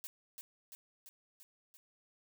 blue noise with echo, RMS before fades -45 dBFS, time 0.04-0.07 s, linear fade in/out 0 ms, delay 340 ms, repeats 5, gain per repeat -3 dB, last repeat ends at 1.77 s, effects none

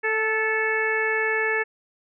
harmonic tone with a mistuned harmonic, 440 Hz, A4, in tune, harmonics 1 / 2 / 3 / 4 / 5 / 6, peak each -26 / -32 / -34 / -24 / -28 / -35 dBFS, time 0.03-1.64 s, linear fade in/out 20 ms, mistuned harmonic 4, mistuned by -19 cents, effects none

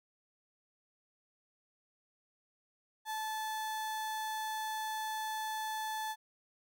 35% pulse tone, 870 Hz, A5, 20 cents flat, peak -34 dBFS, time 3.05-6.16 s, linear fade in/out 50 ms, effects none

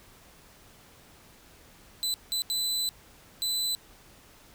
sawtooth tone bursts at uneven times, 4007 Hz, B7, 24 cents sharp, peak -24 dBFS, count 4, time 2.03-2.14 / 2.32-2.42 / 2.5-2.89 / 3.42-3.75 s, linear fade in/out 0 ms, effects pink hiss -55 dBFS RMS until 4.54 s

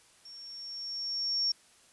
sine tone with level ramp, 5500 Hz, F8, 27 cents flat, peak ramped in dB -46 to -25 dBFS, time 0.25-1.52 s, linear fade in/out 5 ms, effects white hiss -61 dBFS RMS until 1.92 s + resampled to 24000 Hz

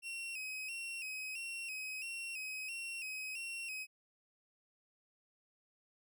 40% pulse tone with vibrato, 2630 Hz, E7, 5 cents flat, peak -40 dBFS, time 0.02-3.87 s, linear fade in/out 50 ms, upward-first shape square, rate 1.5 Hz, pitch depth 65 cents each way, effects none

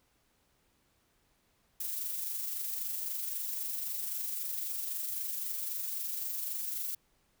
violet noise with amplitude modulation, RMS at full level -35 dBFS, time 1.8-6.95 s, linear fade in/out 5 ms, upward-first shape sine, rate 23.8 Hz, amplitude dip 35%, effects pink hiss -72 dBFS RMS until 7.4 s

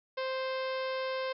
harmonic tone, 523.3 Hz, C5, in tune, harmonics 1 / 2 / 3 / 4 / 5 / 6 / 7 / 8 / 9 / 10, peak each -33 / -39 / -43 / -45 / -47 / -49 / -50 / -51 / -52 / -53 dBFS, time 0.17-1.33 s, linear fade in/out 10 ms, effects none

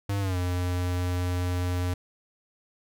square tone with pitch glide, 99.9 to 89.52 Hz, G2 to F2, +33 to +43 cents, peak -26 dBFS, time 0.09-1.94 s, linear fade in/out 5 ms, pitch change -190 cents, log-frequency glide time 0.2-0.37 s, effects none

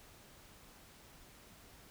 silence, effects pink hiss -59 dBFS RMS until 1.9 s

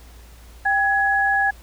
sine tone pair together, 791.4 / 1677 Hz, G5 / G#6, +16 / +16 cents, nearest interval octave + minor second, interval 1300 cents, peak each -20 / -18 dBFS, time 0.65-1.51 s, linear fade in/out 10 ms, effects added 58 Hz sine -42 dBFS peak until 1.62 s + pink hiss -50 dBFS RMS until 1.62 s

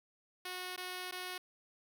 5% pulse tone with dropouts, 365.3 Hz, F#4, 22 cents flat, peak -29 dBFS, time 0.45-1.38 s, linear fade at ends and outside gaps 5 ms, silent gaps 0.763-0.776 / 1.113-1.122 s, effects none

